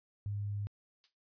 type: tone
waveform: sine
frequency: 102.2 Hz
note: G#2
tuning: 27 cents flat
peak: -34 dBFS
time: 0.26-0.67 s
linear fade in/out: 0 ms
type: noise with exponential decay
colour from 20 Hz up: violet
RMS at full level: -46 dBFS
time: 1.04-1.15 s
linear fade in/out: 0 ms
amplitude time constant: 23 ms
effects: resampled to 11025 Hz